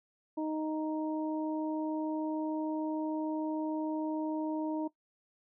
harmonic tone, 311.1 Hz, D#4, in tune, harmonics 1 / 2 / 3, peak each -32 / -40 / -41 dBFS, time 0.37-4.88 s, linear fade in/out 10 ms, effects noise-tail reverb RT60 0.1 s tail -18 dB re dry

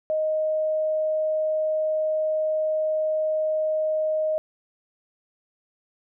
sine tone, 623 Hz, D#5, 2 cents sharp, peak -21 dBFS, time 0.1-4.38 s, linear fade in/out 0 ms, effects none

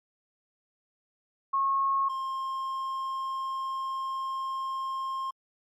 sine / triangle tone pair in turn, 1089 / 1064.1 Hz, C#6 / C6, -31 / +29 cents, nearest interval unison, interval 40 cents, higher first, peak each -23 / -28 dBFS, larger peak first, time 1.53-2.09 / 2.09-5.31 s, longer second, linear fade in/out 10 ms, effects MP3 64 kbps

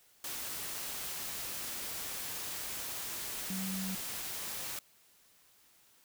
sine tone in noise, 190 Hz, F#3, 46 cents sharp, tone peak -36 dBFS, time 3.5-3.95 s, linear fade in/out 2 ms, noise white, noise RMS -40 dBFS, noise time 0.24-4.79 s, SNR +1 dB, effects white hiss -65 dBFS RMS until 6.04 s

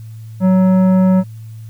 sine tone with tanh clipping, 186.7 Hz, F#3, 16 cents sharp, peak -10 dBFS, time 0.4-1.24 s, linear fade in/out 50 ms, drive 12 dB, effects added 111 Hz sine -29 dBFS peak until 1.69 s + white hiss -53 dBFS RMS until 1.69 s

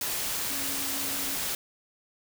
sine tone in noise, 274.6 Hz, C#4, 16 cents flat, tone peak -41 dBFS, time 0.5-1.35 s, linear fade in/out 2 ms, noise white, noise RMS -31 dBFS, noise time 0.01-1.55 s, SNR -13 dB, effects none

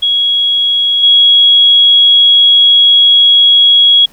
sine tone with level steps, 3322 Hz, G#7, in tune, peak -8 / -3 dBFS, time 0.02-4.06 s, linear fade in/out 10 ms, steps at 1.03 s, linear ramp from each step 5 ms, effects pink hiss -44 dBFS RMS until 4.12 s

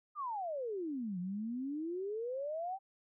sine exponential two-way sweep, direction down then up, 1244.5 to 174.2 to 793 Hz, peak -36 dBFS, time 0.15-2.79 s, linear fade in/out 50 ms, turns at 1.19 s, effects none

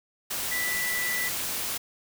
sine tone in noise, 1975.5 Hz, B6, in tune, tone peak -28 dBFS, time 0.51-1.29 s, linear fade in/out 10 ms, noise white, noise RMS -31 dBFS, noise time 0.3-1.78 s, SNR 0 dB, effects none

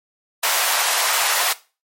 pink high-pass noise, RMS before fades -19 dBFS, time 0.43-1.53 s, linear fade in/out 5 ms, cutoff 690 Hz, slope 24 dB/octave, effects noise-tail reverb RT60 0.3 s tail -17 dB re dry + MP3 64 kbps

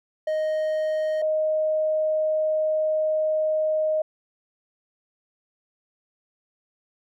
triangle / sine tone pair in turn, 622.3 / 622.3 Hz, D#5 / D#5, 0 / 0 cents, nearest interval unison, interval 0 cents, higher neither, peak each -20 / -20 dBFS, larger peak neither, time 0.27-1.22 / 1.22-4.02 s, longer second, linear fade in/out 5 ms, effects none

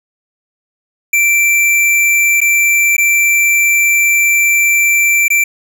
square tone with dropouts, 2345 Hz, D7, 3 cents flat, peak -9 dBFS, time 1.13-5.44 s, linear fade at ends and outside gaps 5 ms, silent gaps 2.405-2.414 / 2.967-2.98 / 5.282-5.302 s, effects none

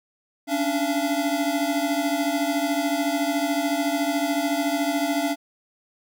square tone cluster, 279.6 / 293.4 / 680 Hz, C#4 / D4 / F5, +15 / -2 / -46 cents, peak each -27 dBFS, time 0.47-5.36 s, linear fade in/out 50 ms, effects none

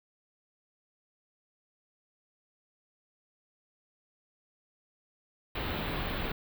pink band-stop noise, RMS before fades -34 dBFS, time 5.55-6.32 s, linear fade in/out 5 ms, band 4000 to 16000 Hz, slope 48 dB/octave, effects none

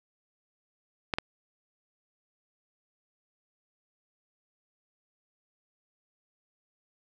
clicks, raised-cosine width 0.3 ms, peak -11 / -12 dBFS, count 2, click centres 1.138 / 1.185 s, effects none

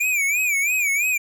square tone with vibrato, 2362 Hz, D7, 9 cents sharp, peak -19 dBFS, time 0-1.18 s, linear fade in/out 10 ms, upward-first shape sine, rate 3 Hz, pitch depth 130 cents each way, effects none

